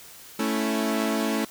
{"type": "chord", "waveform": "sawtooth", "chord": "A major", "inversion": "none", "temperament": "equal", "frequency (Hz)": [220, 277.2, 329.6], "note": ["A3", "C#4", "E4"], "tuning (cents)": [0, 0, 0], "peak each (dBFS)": [-22, -25, -26], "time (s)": [0.39, 1.45], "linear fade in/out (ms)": 5, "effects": ["white hiss -46 dBFS RMS until 1.5 s"]}